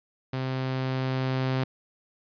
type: tone with level ramp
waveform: sawtooth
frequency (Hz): 130.81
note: C3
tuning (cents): 0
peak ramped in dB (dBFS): -24 to -20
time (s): 0.33-1.64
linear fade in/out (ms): 5
effects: resampled to 11025 Hz